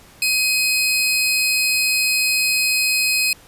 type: tone pair together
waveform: sawtooth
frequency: 2520 / 4238 Hz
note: D#7 / C8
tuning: +21 / +21 cents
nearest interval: major sixth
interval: 900 cents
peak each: -14 / -19 dBFS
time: 0.22-3.33 s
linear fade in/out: 2 ms
effects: pink hiss -47 dBFS RMS until 3.47 s + resampled to 32000 Hz